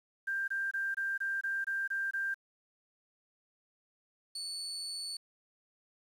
sine tone bursts, 1585 Hz, G6, 19 cents sharp, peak -31 dBFS, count 9, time 0.27-2.344 s, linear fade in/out 10 ms, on 210 ms, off 23 ms
35% pulse tone, 4457 Hz, C#8, 9 cents sharp, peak -36 dBFS, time 4.35-5.17 s, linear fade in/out 5 ms
effects resampled to 32000 Hz + 10-bit

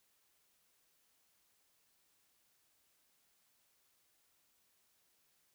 silence, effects white hiss -75 dBFS RMS until 5.54 s

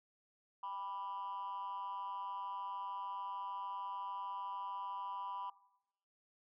sine tone with amplitude modulation, 987.8 Hz, B5, in tune, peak -35 dBFS, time 0.63-5.5 s, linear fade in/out 5 ms, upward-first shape sine, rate 189 Hz, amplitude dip 85%, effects noise-tail reverb RT60 0.8 s tail -19 dB re dry + tanh soft clip ceiling -36 dBFS

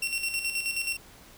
sawtooth tone with tremolo, 2726 Hz, F7, 43 cents flat, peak -23 dBFS, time 0.02-0.97 s, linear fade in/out 5 ms, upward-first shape square, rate 9.4 Hz, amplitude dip 55%, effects pink hiss -52 dBFS RMS until 1.37 s

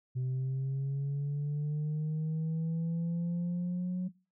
sine linear sweep, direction up, 127.1 to 183.3 Hz, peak -28 dBFS, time 0.15-4.09 s, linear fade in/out 20 ms, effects noise-tail reverb RT60 0.3 s tail -20 dB re dry + tanh soft clip ceiling -29 dBFS

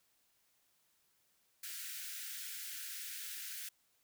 white high-pass noise, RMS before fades -45 dBFS, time 1.63-3.69 s, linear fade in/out 5 ms, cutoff 1400 Hz, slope 96 dB/octave, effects white hiss -75 dBFS RMS until 4.03 s

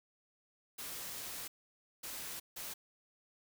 white noise bursts at uneven times, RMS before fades -44 dBFS, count 3, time 0.78-1.48 / 2.03-2.4 / 2.56-2.74 s, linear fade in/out 10 ms, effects none

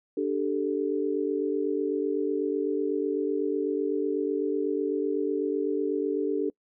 sine chord, D suspended fourth, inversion none, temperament equal, 293.7 / 392 / 440 Hz, D4 / G4 / A4, 0 / 0 / 0 cents, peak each -29 dBFS, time 0.17-6.5 s, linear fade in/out 5 ms, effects noise-tail reverb RT60 0.1 s tail -25 dB re dry

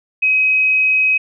sine tone, 2535 Hz, D#7, 32 cents sharp, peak -11 dBFS, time 0.22-1.18 s, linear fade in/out 10 ms, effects none

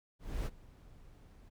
brown noise with ADSR envelope, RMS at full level -34 dBFS, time 0.19-1.5 s, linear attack 270 ms, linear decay 38 ms, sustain -22 dB, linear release 22 ms, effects none

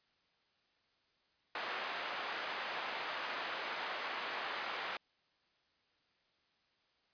pink band-pass noise, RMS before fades -41 dBFS, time 1.55-4.97 s, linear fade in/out 2 ms, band 770 to 2900 Hz, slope 12 dB/octave, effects white hiss -75 dBFS RMS until 7.13 s + resampled to 11025 Hz

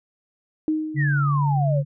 sine tone with exponential decay, 311.1 Hz, D#4, in tune, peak -17 dBFS, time 0.68-1.51 s, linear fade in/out 1 ms, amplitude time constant 180 ms
sine tone with vibrato, 142.7 Hz, D3, 49 cents flat, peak -18 dBFS, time 0.94-1.85 s, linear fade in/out 50 ms, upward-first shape sine, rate 2.7 Hz, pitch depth 14 cents each way
sine exponential sweep, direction down, 2016 to 517 Hz, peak -24 dBFS, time 0.96-1.83 s, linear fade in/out 50 ms
effects none

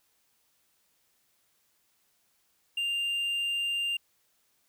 triangle tone, 2794 Hz, F7, in tune, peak -26 dBFS, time 2.77-3.97 s, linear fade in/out 5 ms, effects white hiss -71 dBFS RMS until 4.68 s

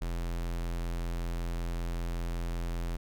square tone, 42.63 Hz, F1, 41 cents flat, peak -32 dBFS, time 0.01-2.97 s, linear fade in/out 10 ms, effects none

